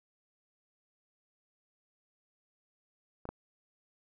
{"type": "clicks", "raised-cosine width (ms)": 1, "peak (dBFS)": [-28, -24], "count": 2, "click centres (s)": [3.254, 3.29], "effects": []}